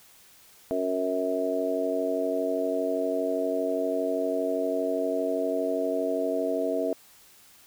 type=harmonic tone; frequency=92.5 Hz; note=F#2; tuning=in tune; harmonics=3 / 4 / 5 / 6 / 7; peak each=-31 / -34 / -30 / -40 / -28 dBFS; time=0.71-6.93 s; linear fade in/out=0 ms; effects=white hiss -55 dBFS RMS until 7.66 s